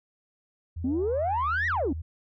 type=tone with vibrato; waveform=sine; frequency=82 Hz; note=E2; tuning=9 cents flat; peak=-31 dBFS; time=0.76-2.02 s; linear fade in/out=10 ms; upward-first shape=sine; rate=2.4 Hz; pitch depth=78 cents each way
type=exponential two-way sweep; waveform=sine; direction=up then down; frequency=243.4 to 1975.5 to 243.4 Hz; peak=-23 dBFS; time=0.84-1.93 s; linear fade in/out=5 ms; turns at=1.67 s
effects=tanh soft clip ceiling -20 dBFS

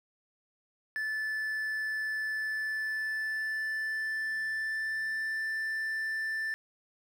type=tone with pitch glide; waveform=triangle; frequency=1746 to 1769.4 Hz; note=A6 to A6; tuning=-14 to +9 cents; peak=-29 dBFS; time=0.96-6.54 s; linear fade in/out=0 ms; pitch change=+23 cents; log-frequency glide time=2.34-5.46 s; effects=10-bit

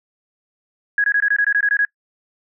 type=tone bursts; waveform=sine; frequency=1661.2 Hz; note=G#6; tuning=in tune; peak=-13 dBFS; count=11; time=0.98-1.85 s; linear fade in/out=2 ms; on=60 ms; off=21 ms; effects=noise-tail reverb RT60 0.1 s tail -25 dB re dry

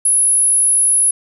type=tone; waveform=sine; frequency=10548 Hz; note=E9; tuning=in tune; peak=-10 dBFS; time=0.05-1.11 s; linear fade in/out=5 ms; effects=none

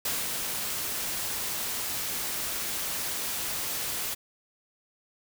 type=noise with ADSR envelope; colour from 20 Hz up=white; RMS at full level=-29 dBFS; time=0.05-4.15 s; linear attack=4 ms; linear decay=210 ms; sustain=-3 dB; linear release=17 ms; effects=none

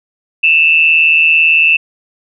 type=tone with amplitude modulation; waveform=sine; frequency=2659 Hz; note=E7; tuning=14 cents sharp; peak=-3 dBFS; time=0.43-1.77 s; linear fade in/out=10 ms; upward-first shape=sine; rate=158 Hz; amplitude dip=65%; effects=none

